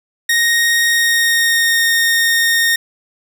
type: tone with pitch glide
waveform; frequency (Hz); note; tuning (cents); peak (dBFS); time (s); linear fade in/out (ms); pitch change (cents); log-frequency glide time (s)
sawtooth; 1864.7 to 1845.4; A#6 to A#6; 0 to -18; -8; 0.29-2.76; 5; -18; 0.87-1.86
effects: none